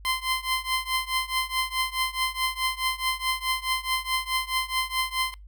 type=tone with tremolo; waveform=15% pulse; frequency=1037 Hz; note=C6; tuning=16 cents flat; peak=-15 dBFS; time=0.05-5.34 s; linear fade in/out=0 ms; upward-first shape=triangle; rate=4.7 Hz; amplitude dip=95%; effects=noise-tail reverb RT60 0.2 s tail -25 dB re dry + added 50 Hz sine -43 dBFS peak until 5.47 s